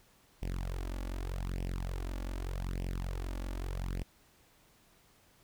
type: tone with flanger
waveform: sawtooth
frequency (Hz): 45.17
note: F#1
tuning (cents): -41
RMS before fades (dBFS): -37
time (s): 0.42-4.03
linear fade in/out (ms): 0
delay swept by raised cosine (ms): 0.36 to 3.56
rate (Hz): 0.83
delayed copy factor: +0.9
effects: pink hiss -65 dBFS RMS until 5.43 s